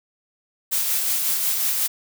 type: noise with tremolo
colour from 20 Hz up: blue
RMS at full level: -21 dBFS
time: 0.71-1.88 s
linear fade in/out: 20 ms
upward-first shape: sine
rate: 5.5 Hz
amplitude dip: 30%
effects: none